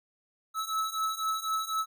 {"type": "beating tone pair", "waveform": "square", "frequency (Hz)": [1300, 1304], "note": ["E6", "E6"], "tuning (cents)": [-24, -19], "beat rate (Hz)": 4, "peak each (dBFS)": [-34, -32], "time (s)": [0.54, 1.86], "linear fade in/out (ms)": 50, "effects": []}